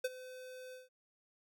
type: tone with ADSR envelope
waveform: square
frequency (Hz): 510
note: C5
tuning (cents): -44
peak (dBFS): -31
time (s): 0.04-0.89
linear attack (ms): 8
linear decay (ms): 34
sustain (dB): -17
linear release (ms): 160
effects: none